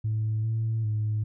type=tone with pitch steps; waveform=sine; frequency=109 / 111.9 / 107.3 Hz; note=A2 / A2 / A2; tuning=-16 / +30 / -43 cents; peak=-23 dBFS; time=0.04-1.24 s; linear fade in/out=10 ms; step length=400 ms; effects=tanh soft clip ceiling -21 dBFS